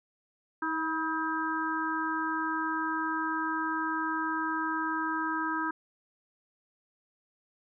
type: harmonic tone with a mistuned harmonic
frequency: 318.1 Hz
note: D#4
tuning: 38 cents sharp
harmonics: 1 / 3 / 4 / 5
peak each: -34 / -34 / -34 / -34 dBFS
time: 0.62-5.71 s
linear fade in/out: 5 ms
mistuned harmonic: 3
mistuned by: +35 cents
effects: none